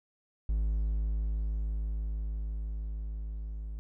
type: tone with level ramp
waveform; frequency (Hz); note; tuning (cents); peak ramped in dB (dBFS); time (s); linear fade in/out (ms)
triangle; 53.1; G#1; +39; -24 to -34; 0.49-3.79; 0
effects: none